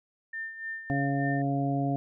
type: tone with tremolo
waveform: sine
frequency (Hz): 1800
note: A6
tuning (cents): +39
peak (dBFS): -32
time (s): 0.33-1.42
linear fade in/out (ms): 5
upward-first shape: sine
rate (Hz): 3.4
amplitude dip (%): 65
type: harmonic tone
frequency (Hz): 139.3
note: C#3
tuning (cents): +9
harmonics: 1 / 2 / 3 / 4 / 5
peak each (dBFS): -29 / -29 / -41 / -40 / -32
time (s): 0.9-1.96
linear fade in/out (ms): 0
effects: none